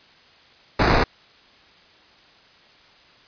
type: noise with sample-and-hold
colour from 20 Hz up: pink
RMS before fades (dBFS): -17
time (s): 0.79-1.04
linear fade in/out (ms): 10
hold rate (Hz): 3150
effects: white hiss -52 dBFS RMS until 3.27 s + resampled to 11025 Hz